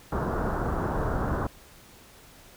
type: low-pass noise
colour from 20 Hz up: pink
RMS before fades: -28 dBFS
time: 0.12-1.47 s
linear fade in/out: 5 ms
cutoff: 1500 Hz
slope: 48 dB/octave
effects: pink hiss -52 dBFS RMS until 2.56 s